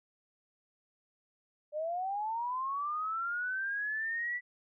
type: linear sweep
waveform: sine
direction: up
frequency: 587 to 1975.5 Hz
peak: -32 dBFS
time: 1.72-4.41 s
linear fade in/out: 50 ms
effects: none